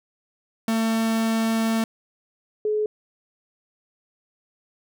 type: tone pair in turn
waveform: 45% pulse / sine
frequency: 224.5 / 425.4 Hz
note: A3 / G#4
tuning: +35 / +42 cents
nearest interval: major seventh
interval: 1107 cents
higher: second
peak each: -20 dBFS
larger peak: neither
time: 0.68-1.84 / 2.65-2.86 s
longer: first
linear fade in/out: 2 ms
effects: none